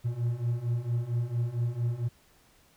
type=beating tone pair; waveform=triangle; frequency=116.54 / 120.94 Hz; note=A#2 / B2; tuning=0 / -36 cents; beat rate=4.4 Hz; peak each=-30 / -27 dBFS; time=0.04-2.09 s; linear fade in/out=20 ms; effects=pink hiss -62 dBFS RMS until 2.76 s